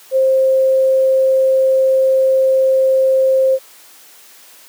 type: tone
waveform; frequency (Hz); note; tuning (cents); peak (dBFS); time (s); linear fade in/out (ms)
sine; 528; C5; +16; -9; 0.11-3.59; 50
effects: white hiss -43 dBFS RMS until 4.68 s + high-pass 300 Hz 12 dB/octave